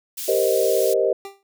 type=high-pass noise; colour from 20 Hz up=white; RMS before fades=-30 dBFS; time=0.17-0.94 s; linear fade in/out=10 ms; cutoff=3600 Hz; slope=12 dB/octave
type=chord; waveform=sine; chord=C minor seventh; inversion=second; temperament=equal; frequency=392 / 466.2 / 523.3 / 622.3 Hz; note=G4 / Bb4 / C5 / Eb5; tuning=0 / 0 / 0 / 0 cents; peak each=-22 dBFS; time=0.28-1.13 s; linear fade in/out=5 ms
type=tone with exponential decay; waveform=25% pulse; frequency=394.9 Hz; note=G4; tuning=13 cents sharp; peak=-26 dBFS; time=1.25-1.43 s; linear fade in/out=1 ms; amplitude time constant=39 ms
effects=none